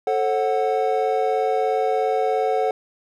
triangle chord, F# diminished, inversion first, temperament equal with one note detuned, 440 / 537 / 740 Hz, A4 / C5 / F#5, 0 / +45 / 0 cents, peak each -20 / -23 / -20 dBFS, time 0.07-2.71 s, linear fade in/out 2 ms, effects none

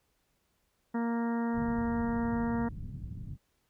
harmonic tone, 233.1 Hz, A#3, in tune, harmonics 1 / 2 / 3 / 4 / 5 / 6 / 7 / 8, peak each -29 / -39 / -43 / -40 / -48 / -47 / -51 / -48 dBFS, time 0.94-2.69 s, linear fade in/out 10 ms
white low-pass noise, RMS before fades -40 dBFS, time 1.53-3.38 s, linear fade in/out 50 ms, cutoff 160 Hz, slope 24 dB/octave
effects pink hiss -75 dBFS RMS until 3.69 s

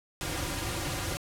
pink noise with comb filter, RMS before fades -33 dBFS, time 0.21-1.17 s, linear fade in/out 0 ms, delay 4.6 ms, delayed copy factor -0.95, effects low-pass 12000 Hz 12 dB/octave

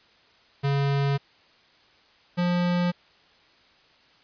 square tone pair in turn, 140 / 176.39 Hz, C#3 / F3, +18 / +18 cents, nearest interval major third, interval 400 cents, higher second, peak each -22 dBFS, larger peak neither, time 0.63-1.18 / 2.37-2.92 s, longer neither, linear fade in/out 20 ms, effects white hiss -58 dBFS RMS until 4.23 s + resampled to 11025 Hz

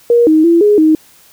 sine tone with pitch steps, 474 / 313.4 / 337.5 / 415.8 / 313.2 Hz, A#4 / D#4 / E4 / G#4 / D#4, +29 / +13 / +41 / +2 / +11 cents, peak -5 dBFS, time 0.1-0.95 s, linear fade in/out 2 ms, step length 170 ms, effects white hiss -45 dBFS RMS until 1.32 s

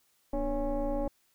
sine tone with frequency modulation, 293.7 Hz, D4, in tune, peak -27 dBFS, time 0.33-1.08 s, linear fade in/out 5 ms, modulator 266 Hz, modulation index 1.6, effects tanh soft clip ceiling -23 dBFS + white hiss -70 dBFS RMS until 1.34 s

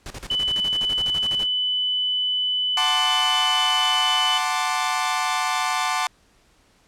pink noise with tremolo, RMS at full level -34 dBFS, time 0.06-1.46 s, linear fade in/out 0 ms, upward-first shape square, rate 12 Hz, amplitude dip 80%
sine tone, 3000 Hz, F#7, 23 cents sharp, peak -20 dBFS, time 0.3-4.38 s, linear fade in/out 5 ms
sawtooth chord, D dominant seventh, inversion first, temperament equal, 740 / 880 / 1046.5 / 1174.7 Hz, F#5 / A5 / C6 / D6, 0 / 0 / 0 / 0 cents, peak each -23 dBFS, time 2.77-6.07 s, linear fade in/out 2 ms
effects pink hiss -59 dBFS RMS until 6.87 s + low-pass 9000 Hz 12 dB/octave

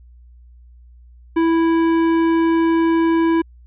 sine tone with tanh clipping, 329.6 Hz, E4, in tune, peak -15 dBFS, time 1.36-3.42 s, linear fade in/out 10 ms, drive 14 dB, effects added 60 Hz sine -42 dBFS peak until 3.66 s + resampled to 8000 Hz

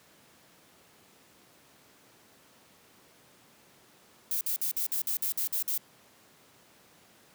violet noise bursts, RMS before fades -30 dBFS, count 10, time 4.31-5.778 s, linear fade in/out 2 ms, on 100 ms, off 52 ms, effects pink hiss -59 dBFS RMS until 7.34 s + high-pass 150 Hz 12 dB/octave

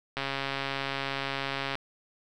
click train, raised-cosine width 0.3 ms, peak -15 dBFS, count 218, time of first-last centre 0.17-1.754 s, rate 137 Hz, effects none

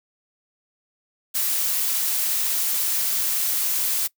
blue noise, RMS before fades -23 dBFS, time 1.34-4.08 s, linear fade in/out 20 ms, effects noise-tail reverb RT60 0.1 s tail -22 dB re dry

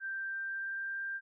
sine tone with pitch glide, 1570 to 1585.5 Hz, G6 to G6, +2 to +19 cents, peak -35 dBFS, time 0-1.21 s, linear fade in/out 50 ms, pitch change +17 cents, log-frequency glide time 0.1-1.02 s, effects none

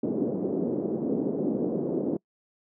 pink band-pass noise, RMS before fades -28 dBFS, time 0.03-2.17 s, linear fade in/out 5 ms, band 210 to 450 Hz, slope 24 dB/octave, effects noise-tail reverb RT60 0.1 s tail -25 dB re dry

